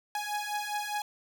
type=beating tone pair; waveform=sawtooth; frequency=830.6 / 835.5 Hz; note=G#5 / G#5; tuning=0 / +10 cents; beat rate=4.9 Hz; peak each=-31 dBFS; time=0.15-1.02 s; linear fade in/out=2 ms; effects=none

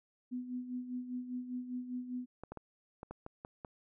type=tone with tremolo; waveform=sine; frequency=249.4 Hz; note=B3; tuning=17 cents sharp; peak=-35 dBFS; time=0.31-2.26 s; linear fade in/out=20 ms; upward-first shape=sine; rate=5 Hz; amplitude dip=65%
type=clicks; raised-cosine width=1 ms; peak=-30 dBFS; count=8; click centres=2.436 / 2.52 / 2.573 / 3.031 / 3.11 / 3.264 / 3.449 / 3.648 s
effects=none

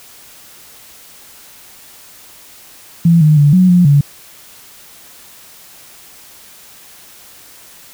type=tone with pitch steps; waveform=sine; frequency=168.1 / 152.8 / 145.2 / 183.8 / 177.7 / 143 Hz; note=E3 / D#3 / D3 / F#3 / F3 / D3; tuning=+34 / -31 / -19 / -11 / +30 / -46 cents; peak=-5 dBFS; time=3.05-4.01 s; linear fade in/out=5 ms; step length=160 ms; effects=white hiss -40 dBFS RMS until 7.93 s

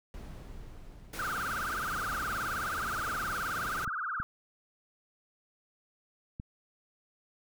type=noise with exponential decay; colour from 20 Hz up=brown; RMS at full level=-41 dBFS; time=0.14-4.1 s; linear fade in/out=1 ms; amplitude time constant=860 ms
type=noise; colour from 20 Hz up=pink; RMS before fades=-41 dBFS; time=1.13-3.85 s; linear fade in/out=5 ms
type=tone with vibrato; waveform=sine; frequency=1366 Hz; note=F6; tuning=39 cents flat; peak=-32 dBFS; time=1.19-4.23 s; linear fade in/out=0 ms; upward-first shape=triangle; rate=19 Hz; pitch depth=280 cents each way
type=clicks; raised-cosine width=5 ms; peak=-27 dBFS; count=3; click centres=3.877 / 4.201 / 6.399 s
effects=none

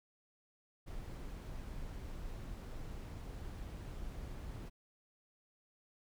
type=noise; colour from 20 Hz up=brown; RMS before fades=-45 dBFS; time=0.86-4.7 s; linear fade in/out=20 ms; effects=none

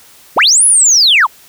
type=linear two-way sweep; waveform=sine; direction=up then down; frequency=98 to 10548 to 803 Hz; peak=-4 dBFS; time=0.36-1.27 s; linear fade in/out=20 ms; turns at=0.65 s; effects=tanh soft clip ceiling -1 dBFS + white hiss -42 dBFS RMS until 1.48 s

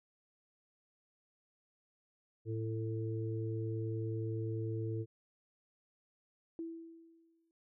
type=harmonic tone; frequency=111.3 Hz; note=A2; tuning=20 cents sharp; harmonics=1 / 3 / 4; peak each=-36 / -42 / -43 dBFS; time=2.45-5.06 s; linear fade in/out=50 ms
type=tone with exponential decay; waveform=sine; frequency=330 Hz; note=E4; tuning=2 cents sharp; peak=-37 dBFS; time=6.59-7.51 s; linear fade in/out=1 ms; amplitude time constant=200 ms
effects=none

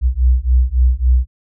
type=beating tone pair; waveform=sine; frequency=60.8 / 64.4 Hz; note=B1 / C2; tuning=-26 / -27 cents; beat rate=3.6 Hz; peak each=-13 dBFS; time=0.01-1.27 s; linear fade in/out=50 ms; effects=none

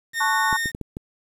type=tone; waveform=40% pulse; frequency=1835 Hz; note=A#6; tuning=28 cents flat; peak=-22 dBFS; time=0.13-0.72 s; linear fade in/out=50 ms
type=chord; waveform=sine; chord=F# minor; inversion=first; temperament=equal; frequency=880 / 1108.7 / 1480 Hz; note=A5 / C#6 / F#6; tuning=0 / 0 / 0 cents; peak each=-23 / -24 / -26 dBFS; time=0.2-0.57 s; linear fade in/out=10 ms
type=clicks; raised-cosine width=3 ms; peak=-18 dBFS; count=5; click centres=0.528 / 0.658 / 0.749 / 0.813 / 0.969 s
effects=resampled to 32000 Hz + 8-bit

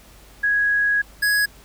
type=tone pair in turn; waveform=sine / square; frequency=1661.2 / 1668.6 Hz; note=G#6 / G#6; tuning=0 / +8 cents; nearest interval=unison; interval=8 cents; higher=second; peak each=-16 / -17 dBFS; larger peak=first; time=0.43-1.02 / 1.22-1.46 s; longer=first; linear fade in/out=10 ms; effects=added 50 Hz sine -48 dBFS peak until 1.64 s + pink hiss -49 dBFS RMS until 1.64 s

